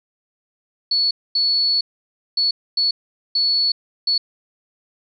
sine tone bursts at uneven times, 4415 Hz, C#8, 8 cents flat, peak -15 dBFS, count 6, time 0.91-1.11 / 1.35-1.81 / 2.37-2.51 / 2.77-2.91 / 3.35-3.72 / 4.07-4.18 s, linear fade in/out 5 ms, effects none

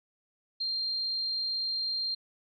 sine tone, 4186 Hz, C8, in tune, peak -29 dBFS, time 0.6-2.15 s, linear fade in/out 10 ms, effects none

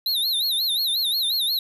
square tone with vibrato, 3926 Hz, B7, 11 cents flat, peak -21 dBFS, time 0.06-1.59 s, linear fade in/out 2 ms, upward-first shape sine, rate 5.6 Hz, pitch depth 170 cents each way, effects none

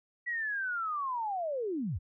sine linear sweep, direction down, 1953 to 62.1 Hz, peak -31 dBFS, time 0.26-1.99 s, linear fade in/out 20 ms, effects none

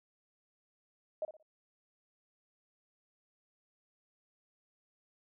sine tone with echo, 622.3 Hz, D#5, in tune, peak -32 dBFS, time 1.22-1.25 s, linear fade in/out 2 ms, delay 59 ms, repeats 3, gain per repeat -11 dB, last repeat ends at 1.427 s, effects none

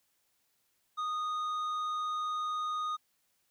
triangle tone with tanh clipping, 1237 Hz, D#6, 10 cents flat, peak -33 dBFS, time 0.97-2.97 s, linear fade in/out 20 ms, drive 11 dB, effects white hiss -75 dBFS RMS until 3.5 s

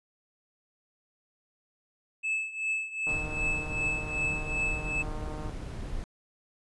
triangle tone with tremolo, 2610 Hz, E7, 18 cents flat, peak -24 dBFS, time 2.23-5.03 s, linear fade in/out 20 ms, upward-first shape triangle, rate 2.6 Hz, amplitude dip 85%
click train, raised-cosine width 1 ms, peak -29 dBFS, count 372, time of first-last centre 3.07-5.495 s, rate 153 Hz
brown noise, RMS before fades -36 dBFS, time 3.09-6.04 s, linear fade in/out 0 ms
effects resampled to 24000 Hz

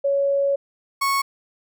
sine / 35% pulse tone pair in turn, 558 / 1103.5 Hz, C#5 / C#6, +11 / -8 cents, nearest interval octave, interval 1181 cents, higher second, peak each -17 dBFS, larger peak neither, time 0.04-0.56 / 1.01-1.22 s, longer first, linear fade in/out 10 ms, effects none

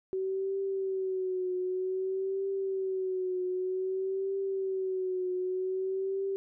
sine tone with vibrato, 377.6 Hz, F#4, 35 cents sharp, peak -29 dBFS, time 0.13-6.36 s, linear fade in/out 0 ms, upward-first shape triangle, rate 0.53 Hz, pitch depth 61 cents each way, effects none

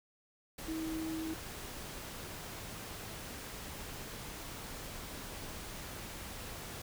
sine tone in noise, 320 Hz, D#4, 49 cents sharp, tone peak -36 dBFS, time 0.68-1.34 s, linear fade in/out 5 ms, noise pink, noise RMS -45 dBFS, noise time 0.58-6.82 s, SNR +6 dB, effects none

